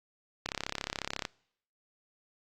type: click train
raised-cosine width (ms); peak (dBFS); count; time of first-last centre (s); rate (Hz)
0.2; -15; 28; 0.46-1.252; 34.1
effects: noise-tail reverb RT60 0.7 s tail -25 dB re dry + Opus 48 kbps